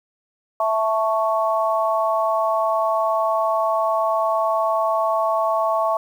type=chord; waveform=sine; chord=A major; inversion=second; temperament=equal; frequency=659.3 / 880 / 1108.7 Hz; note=E5 / A5 / C#6; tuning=0 / 0 / 0 cents; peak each=-20 / -24 / -22 dBFS; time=0.6-5.97 s; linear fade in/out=2 ms; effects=8-bit